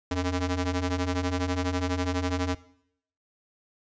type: ring-modulated tone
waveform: sawtooth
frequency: 180.1 Hz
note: F#3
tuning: 46 cents flat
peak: -19 dBFS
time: 0.11-2.55 s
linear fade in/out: 5 ms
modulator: 96.1 Hz
effects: noise-tail reverb RT60 0.7 s tail -19 dB re dry + resampled to 16000 Hz